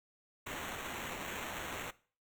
blue noise with sample-and-hold, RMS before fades -42 dBFS, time 0.46-1.91 s, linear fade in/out 10 ms, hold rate 4900 Hz, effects noise-tail reverb RT60 0.4 s tail -19 dB re dry

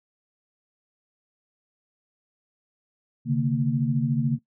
sine tone cluster, 134 / 147.8 / 230.4 Hz, C3 / D3 / A#3, +42 / +11 / -20 cents, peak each -25 dBFS, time 3.25-4.39 s, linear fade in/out 50 ms, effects noise-tail reverb RT60 0.1 s tail -17 dB re dry

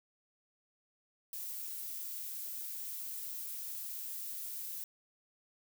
violet noise, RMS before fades -42 dBFS, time 1.33-4.84 s, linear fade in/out 2 ms, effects none

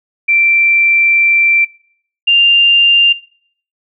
sine tone pair in turn, 2349 / 2793 Hz, D7 / F7, 0 / -1 cents, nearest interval minor third, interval 299 cents, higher second, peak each -8 / -6 dBFS, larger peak second, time 0.28-1.65 / 2.27-3.13 s, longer first, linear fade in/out 10 ms, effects noise-tail reverb RT60 0.6 s tail -20 dB re dry

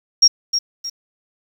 sine tone with echo, 5588 Hz, F8, in tune, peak -6 dBFS, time 0.22-0.28 s, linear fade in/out 10 ms, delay 310 ms, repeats 2, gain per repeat -9 dB, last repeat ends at 0.9 s, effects 7-bit

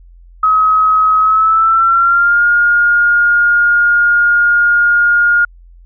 sine tone with pitch glide, 1274 to 1421.8 Hz, D#6 to F6, +41 to +31 cents, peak -7 dBFS, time 0.43-5.45 s, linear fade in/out 5 ms, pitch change +190 cents, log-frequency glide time 1.2-2.44 s, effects added 43 Hz sine -37 dBFS peak until 5.85 s

